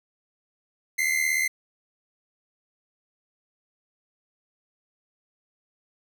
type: tone pair together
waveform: 45% pulse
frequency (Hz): 2036 / 2113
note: C7 / C7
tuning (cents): -48 / +16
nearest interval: minor second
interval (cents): 64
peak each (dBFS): -25 / -25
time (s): 0.98-1.48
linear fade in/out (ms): 10
effects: none